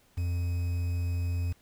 triangle tone with quantisation, 87.31 Hz, F2, in tune, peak -25 dBFS, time 0.17-1.53 s, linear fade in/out 10 ms, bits 8, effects pink hiss -64 dBFS RMS until 1.61 s

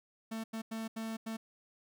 45% pulse tone bursts at uneven times, 223.3 Hz, A3, 26 cents sharp, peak -37 dBFS, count 5, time 0.31-0.44 / 0.53-0.62 / 0.71-0.88 / 0.96-1.17 / 1.26-1.37 s, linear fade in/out 10 ms, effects none

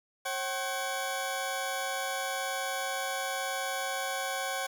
20% pulse tone cluster, 541 / 761 / 3405 Hz, C#5 / F#5 / G#7, -42 / +48 / +42 cents, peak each -31 / -29 / -35 dBFS, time 0.25-4.67 s, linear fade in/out 10 ms, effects 9-bit

